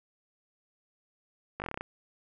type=slowing click train; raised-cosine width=0.5 ms; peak=-20 dBFS; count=9; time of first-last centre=1.6-1.81 s; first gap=19 ms; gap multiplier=1.09; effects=none